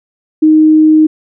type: tone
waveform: sine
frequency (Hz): 311.1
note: D#4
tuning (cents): 0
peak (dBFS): -3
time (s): 0.42-1.07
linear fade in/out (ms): 10
effects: none

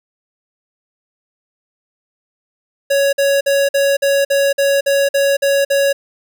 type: tone bursts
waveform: square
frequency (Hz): 557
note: C#5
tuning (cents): +8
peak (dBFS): -12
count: 11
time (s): 2.9-5.93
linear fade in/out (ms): 10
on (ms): 230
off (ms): 50
effects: none

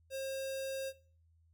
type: tone with notch filter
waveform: square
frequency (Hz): 536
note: C5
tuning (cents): +42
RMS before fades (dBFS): -39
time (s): 0.1-0.93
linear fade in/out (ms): 50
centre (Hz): 1200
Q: 0.75
effects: noise-tail reverb RT60 0.4 s tail -17 dB re dry + added 82 Hz sine -65 dBFS peak until 1.53 s

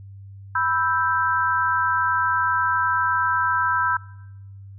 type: chord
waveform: sine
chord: E minor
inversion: second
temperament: equal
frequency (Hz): 987.8 / 1318.5 / 1568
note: B5 / E6 / G6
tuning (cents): 0 / 0 / 0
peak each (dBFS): -23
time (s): 0.55-3.97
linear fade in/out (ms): 5
effects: noise-tail reverb RT60 1.0 s tail -23 dB re dry + added 98 Hz sine -38 dBFS peak until 4.78 s

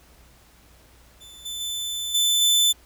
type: tone with level steps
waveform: sawtooth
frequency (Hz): 3520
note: A7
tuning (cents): 0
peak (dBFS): -40 / -27 / -24 / -15 / -13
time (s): 1.2-2.73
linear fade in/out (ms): 20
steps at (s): 1.45 / 1.6 / 2.14 / 2.41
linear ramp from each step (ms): 10
effects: added 60 Hz sine -55 dBFS peak until 2.85 s + pink hiss -55 dBFS RMS until 2.85 s

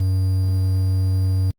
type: tone with quantisation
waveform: triangle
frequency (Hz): 94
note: F#2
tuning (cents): +28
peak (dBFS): -14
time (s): 0-1.51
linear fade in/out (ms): 5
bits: 7
effects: Opus 32 kbps

